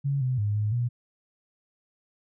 sine tone with pitch steps, 139.6 / 127.9 / 103.6 / 105.6 / 120.5 Hz, C#3 / C3 / G#2 / G#2 / B2, +13 / -39 / -4 / +29 / -42 cents, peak -23 dBFS, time 0.04-0.89 s, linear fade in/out 20 ms, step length 170 ms, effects none

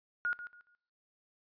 sine tone with echo, 1436 Hz, F6, 48 cents sharp, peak -29 dBFS, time 0.25-0.33 s, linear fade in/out 0 ms, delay 140 ms, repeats 3, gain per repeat -12 dB, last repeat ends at 0.75 s, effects noise-tail reverb RT60 0.7 s tail -23 dB re dry + resampled to 11025 Hz

